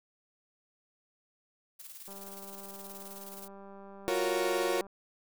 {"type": "noise with tremolo", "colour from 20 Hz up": "blue", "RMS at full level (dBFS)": -46, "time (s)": [1.79, 3.48], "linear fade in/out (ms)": 10, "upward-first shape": "square", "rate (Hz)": 19, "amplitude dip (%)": 50}
{"type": "click train", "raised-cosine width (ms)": 1, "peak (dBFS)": -37, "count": 550, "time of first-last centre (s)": [2.08, 4.867], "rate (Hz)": 197}
{"type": "chord", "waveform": "35% pulse", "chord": "Gb major seventh", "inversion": "third", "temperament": "equal", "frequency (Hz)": [349.2, 370, 466.2, 554.4], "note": ["F4", "Gb4", "Bb4", "Db5"], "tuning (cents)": [0, 0, 0, 0], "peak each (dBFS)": -32, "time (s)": [4.08, 4.81], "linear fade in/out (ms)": 0}
{"effects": []}